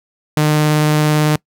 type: tone with vibrato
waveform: sawtooth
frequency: 151.8 Hz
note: D#3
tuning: 42 cents flat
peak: -7 dBFS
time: 0.37-1.36 s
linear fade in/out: 2 ms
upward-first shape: triangle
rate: 18 Hz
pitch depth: 9 cents each way
effects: noise-tail reverb RT60 0.1 s tail -24 dB re dry